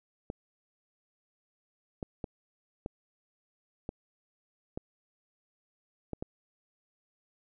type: clicks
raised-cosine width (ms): 2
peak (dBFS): -22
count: 8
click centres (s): 0.301 / 2.028 / 2.242 / 2.861 / 3.891 / 4.775 / 6.133 / 6.225
effects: none

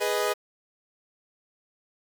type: chord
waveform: sawtooth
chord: G# minor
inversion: none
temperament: equal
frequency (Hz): 415.3 / 493.9 / 622.3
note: G#4 / B4 / D#5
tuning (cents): 0 / 0 / 0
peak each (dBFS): -24 / -25 / -25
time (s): 0-0.34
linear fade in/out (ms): 20
effects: 8-bit

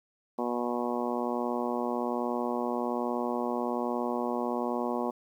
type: harmonic tone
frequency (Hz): 121.2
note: B2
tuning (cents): -32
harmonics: 2 / 3 / 4 / 5 / 6 / 7 / 8 / 9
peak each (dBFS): -33 / -35 / -36 / -37 / -38 / -38 / -39 / -40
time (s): 0.38-5.11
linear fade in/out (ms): 10
effects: 10-bit

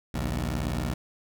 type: beating tone pair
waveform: 15% pulse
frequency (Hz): 60.6 / 77.6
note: B1 / D#2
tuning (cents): -32 / -4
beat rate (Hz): 17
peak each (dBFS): -23 / -25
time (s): 0.14-0.94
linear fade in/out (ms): 5
effects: none

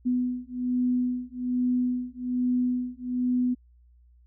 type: beating tone pair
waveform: sine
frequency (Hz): 248.4 / 249.6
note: B3 / B3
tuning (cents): +10 / +19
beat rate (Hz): 1.2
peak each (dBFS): -27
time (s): 0.05-3.55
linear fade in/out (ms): 20
effects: added 60 Hz sine -54 dBFS peak until 4.26 s

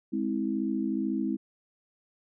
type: chord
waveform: sine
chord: Ab augmented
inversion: none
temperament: equal with one note detuned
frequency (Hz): 207.7 / 261.6 / 323.8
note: Ab3 / C4 / E4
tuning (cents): 0 / 0 / -31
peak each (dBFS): -31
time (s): 0.12-1.37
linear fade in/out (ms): 20
effects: none

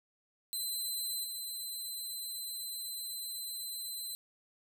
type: tone with level steps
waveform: 15% pulse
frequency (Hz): 4054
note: B7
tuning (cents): +45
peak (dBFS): -28 / -32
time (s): 0.53-4.15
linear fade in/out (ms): 0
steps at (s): 1.23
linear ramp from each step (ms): 20
effects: none

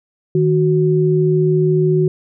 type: tone pair together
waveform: sine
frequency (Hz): 156.02 / 370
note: D#3 / F#4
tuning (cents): +5 / 0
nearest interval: octave + minor third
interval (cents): 1495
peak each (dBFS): -14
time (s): 0.35-2.08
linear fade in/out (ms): 2
effects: none

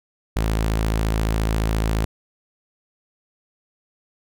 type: tone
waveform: sawtooth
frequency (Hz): 54.4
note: A1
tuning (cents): -19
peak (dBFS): -15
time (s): 0.36-2.05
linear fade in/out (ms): 5
effects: none

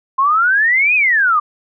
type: exponential two-way sweep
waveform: sine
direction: up then down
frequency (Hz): 1044 to 2565 to 1164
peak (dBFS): -10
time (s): 0.18-1.4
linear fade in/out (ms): 10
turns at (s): 0.95
effects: none

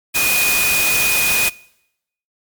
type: tone in noise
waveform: sine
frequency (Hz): 2477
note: D#7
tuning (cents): -8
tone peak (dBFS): -17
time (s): 0.14-1.5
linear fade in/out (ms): 20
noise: white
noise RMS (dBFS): -18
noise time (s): 0.14-1.5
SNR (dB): -2
effects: noise-tail reverb RT60 0.8 s tail -23 dB re dry + MP3 96 kbps

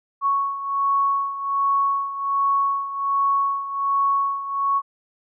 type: beating tone pair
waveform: sine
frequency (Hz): 1108.7 / 1110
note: C#6 / C#6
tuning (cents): 0 / +2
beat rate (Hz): 1.3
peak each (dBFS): -20 / -25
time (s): 0.21-4.82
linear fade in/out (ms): 50
effects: none

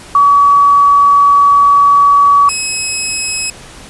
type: tone pair in turn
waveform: sine / 5% pulse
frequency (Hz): 1137 / 2560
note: C#6 / D#7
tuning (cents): +44 / +49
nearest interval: octave + major second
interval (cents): 1405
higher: second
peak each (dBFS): -4 / -4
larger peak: neither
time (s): 0.15-2.49 / 2.49-3.5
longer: first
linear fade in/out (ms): 2
effects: pink hiss -34 dBFS RMS until 3.89 s + resampled to 24000 Hz

